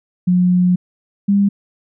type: tone pair in turn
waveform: sine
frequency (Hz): 180 / 200.3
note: F#3 / G3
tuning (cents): -47 / +38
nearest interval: major second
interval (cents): 185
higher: second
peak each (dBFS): -10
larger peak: neither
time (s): 0.27-0.76 / 1.28-1.49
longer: first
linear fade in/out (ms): 10
effects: none